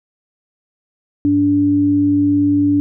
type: tone pair together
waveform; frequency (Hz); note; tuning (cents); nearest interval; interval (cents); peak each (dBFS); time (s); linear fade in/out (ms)
sine; 102.3 / 289.3; G#2 / D4; -26 / -26; octave + tritone; 1800; -22 / -11; 1.25-2.8; 0
effects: none